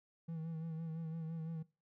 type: tone with vibrato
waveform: triangle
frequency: 162.3 Hz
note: E3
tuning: 27 cents flat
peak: -38 dBFS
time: 0.28-1.63 s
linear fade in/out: 10 ms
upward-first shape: sine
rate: 5.9 Hz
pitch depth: 42 cents each way
effects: noise-tail reverb RT60 0.3 s tail -20 dB re dry